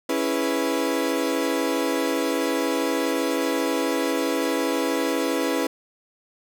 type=chord; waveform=35% pulse; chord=C# minor seventh; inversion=none; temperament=equal; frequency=277.2 / 329.6 / 415.3 / 493.9 Hz; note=C#4 / E4 / G#4 / B4; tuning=0 / 0 / 0 / 0 cents; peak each=-25 / -25 / -29 / -25 dBFS; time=0.09-5.67 s; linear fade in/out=5 ms; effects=none